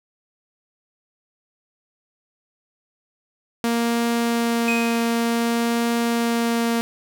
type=tone with vibrato; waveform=sawtooth; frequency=233.2 Hz; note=A#3; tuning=1 cent sharp; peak=-15 dBFS; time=3.64-6.81 s; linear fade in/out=0 ms; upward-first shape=triangle; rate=0.55 Hz; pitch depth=9 cents each way
type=tone with exponential decay; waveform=triangle; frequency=2508 Hz; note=D#7; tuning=13 cents sharp; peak=-18 dBFS; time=4.68-5.42 s; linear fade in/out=1 ms; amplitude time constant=160 ms
effects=none